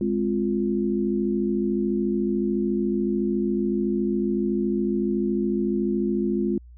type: chord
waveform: sine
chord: F minor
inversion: first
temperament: equal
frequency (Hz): 207.7 / 261.6 / 349.2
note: Ab3 / C4 / F4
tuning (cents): 0 / 0 / 0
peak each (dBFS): -24 / -28 / -25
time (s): 0.01-6.58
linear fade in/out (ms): 2
effects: added 60 Hz sine -43 dBFS peak until 6.77 s